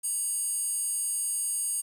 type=tone with high-pass filter; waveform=square; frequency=955 Hz; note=A#5; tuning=42 cents sharp; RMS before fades=-30 dBFS; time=0.03-1.82 s; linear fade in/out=20 ms; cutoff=9000 Hz; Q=9.1; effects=10-bit